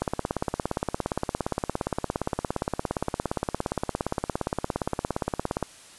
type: click train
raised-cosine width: 1 ms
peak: -11 dBFS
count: 98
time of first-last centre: 0.02-5.627 s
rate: 17.3 Hz
effects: white hiss -49 dBFS RMS until 5.98 s + resampled to 24000 Hz